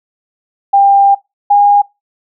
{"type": "tone pair in turn", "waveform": "sine", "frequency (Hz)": [796, 815.1], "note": ["G5", "G#5"], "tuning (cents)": [26, -33], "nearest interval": "unison", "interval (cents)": 41, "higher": "second", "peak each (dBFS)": -4, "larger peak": "neither", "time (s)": [[0.73, 1.15], [1.5, 1.82]], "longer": "first", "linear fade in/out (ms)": 10, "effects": ["noise-tail reverb RT60 0.2 s tail -21 dB re dry"]}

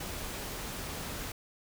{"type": "noise", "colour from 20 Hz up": "pink", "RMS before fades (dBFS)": -39, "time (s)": [0, 1.32], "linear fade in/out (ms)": 5, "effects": []}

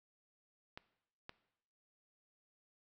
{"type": "clicks", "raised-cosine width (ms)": 0.3, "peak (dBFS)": -30, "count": 2, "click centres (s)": [0.775, 1.294], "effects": ["noise-tail reverb RT60 0.8 s tail -18 dB re dry"]}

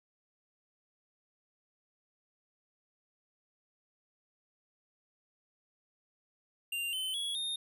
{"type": "tone with pitch steps", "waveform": "square", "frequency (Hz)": [2786, 3056, 3352, 3676], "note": ["F7", "G7", "G#7", "A#7"], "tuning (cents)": [-5, -45, 15, -25], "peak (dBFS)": -34, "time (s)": [6.72, 7.56], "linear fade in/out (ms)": 5, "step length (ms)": 210, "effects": []}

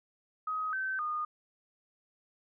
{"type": "tone with pitch steps", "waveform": "sine", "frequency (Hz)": [1261, 1541, 1225], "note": ["D#6", "G6", "D#6"], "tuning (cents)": [23, -30, -27], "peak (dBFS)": -31, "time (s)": [0.47, 1.25], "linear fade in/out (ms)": 5, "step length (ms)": 260, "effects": []}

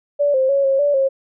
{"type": "tone with pitch steps", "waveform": "sine", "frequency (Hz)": [577, 525, 555, 541, 578, 539], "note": ["D5", "C5", "C#5", "C#5", "D5", "C#5"], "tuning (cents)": [-31, 6, 2, -42, -28, -49], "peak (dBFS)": -13, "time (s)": [0.19, 1.09], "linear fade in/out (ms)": 20, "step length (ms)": 150, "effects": []}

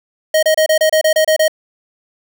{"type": "tone bursts", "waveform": "square", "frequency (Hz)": 627, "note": "D#5", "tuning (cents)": 13, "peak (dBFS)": -10, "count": 10, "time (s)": [0.34, 1.481], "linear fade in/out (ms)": 5, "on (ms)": 88, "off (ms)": 29, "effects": []}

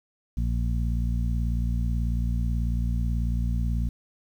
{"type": "harmonic tone", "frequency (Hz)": 58.27, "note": "A#1", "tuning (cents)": 0, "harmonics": [1, 2, 3, 4], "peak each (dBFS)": [-24, -30, -34, -36], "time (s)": [0.37, 3.89], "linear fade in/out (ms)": 5, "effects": ["9-bit"]}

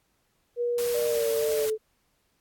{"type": "tone with pitch glide", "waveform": "sine", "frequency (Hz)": [480.3, 435.4], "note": ["B4", "A4"], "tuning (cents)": [-48, -18], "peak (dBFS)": -24, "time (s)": [0.56, 1.78], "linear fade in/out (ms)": 50, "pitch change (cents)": -170, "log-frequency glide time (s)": [0.94, 1.64]}
{"type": "noise", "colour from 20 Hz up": "white", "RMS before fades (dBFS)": -36, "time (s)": [0.78, 1.7], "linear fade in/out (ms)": 2}
{"type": "tone with vibrato", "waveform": "sine", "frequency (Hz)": 587.3, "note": "D5", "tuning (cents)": 0, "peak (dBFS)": -29, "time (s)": [0.94, 1.66], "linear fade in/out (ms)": 10, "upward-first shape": "sine", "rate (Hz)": 2.2, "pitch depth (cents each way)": 43}
{"effects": ["pink hiss -71 dBFS RMS until 2.4 s", "AAC 64 kbps"]}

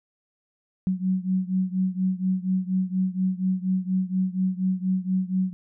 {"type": "beating tone pair", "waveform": "sine", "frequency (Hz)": [185, 189.2], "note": ["F#3", "F#3"], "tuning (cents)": [0, 39], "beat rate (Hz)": 4.2, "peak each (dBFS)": [-24, -26], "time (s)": [0.87, 5.53], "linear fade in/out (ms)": 0, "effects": []}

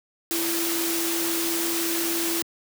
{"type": "tone in noise", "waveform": "sine", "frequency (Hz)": 335, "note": "E4", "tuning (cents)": 28, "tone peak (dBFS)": -27, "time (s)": [0.31, 2.42], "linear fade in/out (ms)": 0, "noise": "white", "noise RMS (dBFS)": -27, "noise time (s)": [0.31, 2.42], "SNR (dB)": -3, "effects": ["high-pass 200 Hz 12 dB/octave"]}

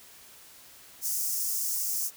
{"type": "high-pass noise", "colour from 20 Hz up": "white", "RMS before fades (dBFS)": -30, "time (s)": [1.01, 2.11], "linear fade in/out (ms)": 50, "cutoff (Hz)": 5300, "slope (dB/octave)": 48, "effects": ["white hiss -52 dBFS RMS until 2.16 s"]}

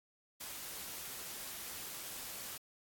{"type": "noise", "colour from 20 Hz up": "white", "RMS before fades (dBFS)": -45, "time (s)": [0.4, 2.58], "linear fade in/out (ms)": 10, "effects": ["AAC 64 kbps"]}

